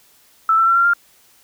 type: tone with pitch steps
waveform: sine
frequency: 1318.5 / 1337.7 / 1357.1 / 1376.9 / 1396.9 Hz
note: E6 / E6 / E6 / F6 / F6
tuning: 0 / +25 / +50 / -25 / 0 cents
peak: -11 dBFS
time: 0.49-0.935 s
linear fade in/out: 2 ms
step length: 89 ms
effects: white hiss -53 dBFS RMS until 1.43 s